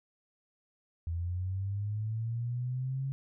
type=linear sweep; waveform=sine; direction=up; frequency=82.41 to 137 Hz; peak=-31 dBFS; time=1.07-3.12 s; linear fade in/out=0 ms; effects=none